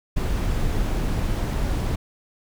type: noise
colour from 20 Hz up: brown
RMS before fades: -23 dBFS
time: 0.16-1.96 s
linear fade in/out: 10 ms
effects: none